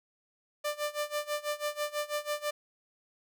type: tone with tremolo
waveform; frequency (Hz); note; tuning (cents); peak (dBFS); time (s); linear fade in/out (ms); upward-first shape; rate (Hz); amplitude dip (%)
sawtooth; 593; D5; +17; -25; 0.64-2.51; 10; sine; 6.1; 90
effects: none